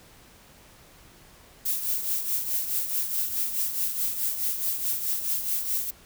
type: noise with tremolo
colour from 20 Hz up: violet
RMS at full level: -25 dBFS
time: 1.65-5.91 s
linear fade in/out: 10 ms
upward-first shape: triangle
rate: 4.7 Hz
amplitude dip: 65%
effects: pink hiss -53 dBFS RMS until 6.05 s